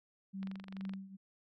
sine tone with tremolo, 193.1 Hz, G3, 26 cents flat, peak -37 dBFS, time 0.33-1.17 s, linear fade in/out 20 ms, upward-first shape triangle, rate 2.3 Hz, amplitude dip 85%
click train, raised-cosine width 0.3 ms, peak -34 dBFS, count 13, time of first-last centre 0.43-0.936 s, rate 23.7 Hz
effects none

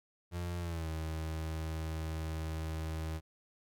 35% pulse tone with pitch glide, 87.31 to 79.6 Hz, F2 to D#2, 0 to +40 cents, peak -34 dBFS, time 0.31-3.21 s, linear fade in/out 50 ms, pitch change -160 cents, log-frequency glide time 0.59-0.88 s, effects none

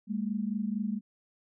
sine tone pair together, 202.8 / 227.1 Hz, G#3 / A#3, -41 / -45 cents, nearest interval major second, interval 196 cents, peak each -31 / -33 dBFS, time 0.07-1.01 s, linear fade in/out 50 ms, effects none

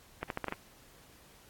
clicks, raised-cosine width 0.5 ms, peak -18 dBFS, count 6, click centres 0.23 / 0.302 / 0.374 / 0.443 / 0.483 / 0.524 s, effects pink hiss -59 dBFS RMS until 1.49 s + AAC 64 kbps

